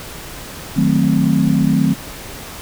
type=chord; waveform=sine; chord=D# diminished seventh; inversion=none; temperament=equal; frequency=155.56 / 185 / 220 / 261.6 Hz; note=D#3 / F#3 / A3 / C4; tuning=0 / 0 / 0 / 0 cents; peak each=-17 dBFS; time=0.76-1.94 s; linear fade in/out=10 ms; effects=pink hiss -32 dBFS RMS until 2.61 s